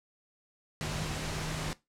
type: tone in noise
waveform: sine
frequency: 155.56 Hz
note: D#3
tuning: in tune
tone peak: -38 dBFS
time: 0.81-1.73 s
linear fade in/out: 0 ms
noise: pink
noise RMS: -36 dBFS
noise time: 0.81-1.73 s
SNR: -5 dB
effects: noise-tail reverb RT60 0.2 s tail -18 dB re dry + low-pass 8000 Hz 12 dB/octave